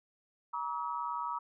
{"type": "tone cluster", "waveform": "sine", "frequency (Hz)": [953, 1143, 1282], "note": ["A#5", "D6", "E6"], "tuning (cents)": [38, -47, -49], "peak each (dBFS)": [-36, -40, -39], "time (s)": [0.53, 1.39], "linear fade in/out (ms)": 10, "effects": []}